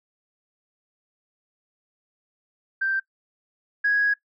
sine tone pair in turn, 1568 / 1658.6 Hz, G6 / G#6, 0 / -3 cents, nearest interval minor second, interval 97 cents, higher second, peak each -21 / -17 dBFS, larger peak second, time 2.81-3 / 3.84-4.14 s, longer second, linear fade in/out 10 ms, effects noise-tail reverb RT60 0.1 s tail -19 dB re dry + tanh soft clip ceiling -13 dBFS

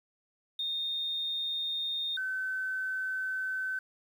triangle tone pair in turn, 3669 / 1526.2 Hz, A#7 / G6, -28 / -47 cents, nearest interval octave + minor third, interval 1519 cents, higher first, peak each -27 dBFS, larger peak neither, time 0.59-2.17 / 2.17-3.79 s, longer second, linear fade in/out 5 ms, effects tanh soft clip ceiling -29 dBFS + 10-bit

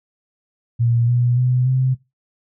sine tone with pitch steps, 117.9 / 121.78 / 125.78 / 129.91 Hz, A#2 / B2 / B2 / C3, +20 / -24 / +32 / -12 cents, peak -14 dBFS, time 0.79-1.95 s, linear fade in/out 20 ms, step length 290 ms, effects noise-tail reverb RT60 0.2 s tail -17 dB re dry

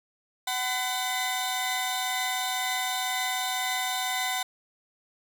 sawtooth tone cluster, 751 / 1010 / 2018 / 3622 Hz, F#5 / B5 / B6 / A7, +26 / +39 / +37 / +49 cents, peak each -27 / -32 / -30 / -30 dBFS, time 0.47-4.43 s, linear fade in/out 5 ms, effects none

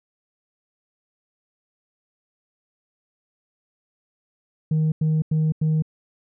sine tone bursts, 156.4 Hz, D#3, 9 cents sharp, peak -15 dBFS, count 4, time 4.71-5.823 s, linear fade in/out 5 ms, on 210 ms, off 91 ms, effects tanh soft clip ceiling -16 dBFS

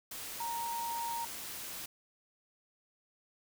sine tone in noise, 932.3 Hz, A#5, in tune, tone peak -35 dBFS, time 0.4-1.25 s, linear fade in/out 5 ms, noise white, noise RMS -43 dBFS, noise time 0.11-1.86 s, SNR +5 dB, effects none

